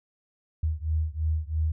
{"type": "beating tone pair", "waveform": "sine", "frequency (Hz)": [77.4, 80.4], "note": ["D#2", "E2"], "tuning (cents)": [-9, -43], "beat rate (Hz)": 3, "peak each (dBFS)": [-27, -28], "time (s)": [0.63, 1.72], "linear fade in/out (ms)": 5, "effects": []}